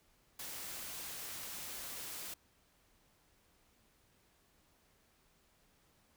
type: noise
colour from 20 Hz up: white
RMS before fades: -45 dBFS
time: 0.39-2.34 s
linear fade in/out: 5 ms
effects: pink hiss -71 dBFS RMS until 6.16 s